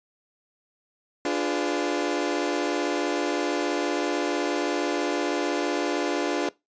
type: chord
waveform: 30% pulse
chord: D diminished seventh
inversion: none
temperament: equal with one note detuned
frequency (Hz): 293.7 / 349.2 / 415.3 / 504.3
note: D4 / F4 / Ab4 / Cb5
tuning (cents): 0 / 0 / 0 / +36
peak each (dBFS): -25 / -26 / -29 / -30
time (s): 1.25-6.49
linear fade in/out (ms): 2
effects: noise-tail reverb RT60 0.2 s tail -21 dB re dry + resampled to 16000 Hz